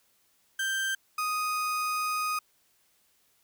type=tone pair in turn; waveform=35% pulse; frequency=1570 / 1245.2 Hz; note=G6 / D#6; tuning=+2 / +1 cents; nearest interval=major third; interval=401 cents; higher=first; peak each=-26 dBFS; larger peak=neither; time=0.59-0.95 / 1.18-2.39 s; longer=second; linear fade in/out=5 ms; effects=white hiss -68 dBFS RMS until 3.43 s